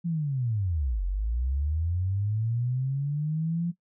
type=linear two-way sweep; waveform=sine; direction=down then up; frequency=174.61 to 43.65 to 174.61 Hz; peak=-25 dBFS; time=0.04-3.72 s; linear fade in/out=20 ms; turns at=1.04 s; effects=noise-tail reverb RT60 0.1 s tail -17 dB re dry